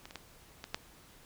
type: clicks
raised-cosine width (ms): 0.2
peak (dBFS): -28 / -30 / -23 / -24 / -15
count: 5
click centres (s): 0.055 / 0.109 / 0.157 / 0.641 / 0.745
effects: pink hiss -58 dBFS RMS until 1.25 s